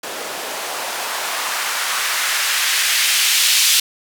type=noise with band-pass filter sweep; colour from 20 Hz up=blue; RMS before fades=-19 dBFS; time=0.03-3.8 s; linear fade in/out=5 ms; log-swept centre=440 to 3500 Hz; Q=1.1; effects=none